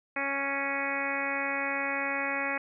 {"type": "harmonic tone", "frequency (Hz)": 277.2, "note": "C#4", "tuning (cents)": 0, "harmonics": [1, 2, 3, 4, 5, 6, 7, 8, 9], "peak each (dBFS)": [-39, -37, -38, -39, -39, -37, -35, -35, -38], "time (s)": [0.16, 2.58], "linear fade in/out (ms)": 5, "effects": []}